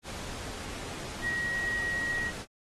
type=tone in noise; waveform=sine; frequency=1900 Hz; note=A#6; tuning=33 cents sharp; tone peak=-29 dBFS; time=1.21-2.32 s; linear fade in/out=50 ms; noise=pink; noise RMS=-40 dBFS; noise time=0.03-2.46 s; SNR=+8 dB; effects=low-pass 9000 Hz 12 dB/octave + AAC 32 kbps